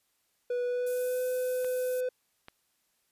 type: tone with pitch glide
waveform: triangle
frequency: 490.1 to 504.8 Hz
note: B4 to B4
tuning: -13 to +38 cents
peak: -26 dBFS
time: 0.5-2.09 s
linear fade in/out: 5 ms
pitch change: +51 cents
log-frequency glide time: 0.65-1.23 s
type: high-pass noise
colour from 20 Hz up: white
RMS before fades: -43 dBFS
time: 0.86-2.01 s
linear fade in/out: 10 ms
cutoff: 8800 Hz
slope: 12 dB/octave
type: clicks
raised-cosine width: 0.3 ms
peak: -29 dBFS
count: 2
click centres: 1.646 / 2.484 s
effects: white hiss -74 dBFS RMS until 3.11 s + resampled to 32000 Hz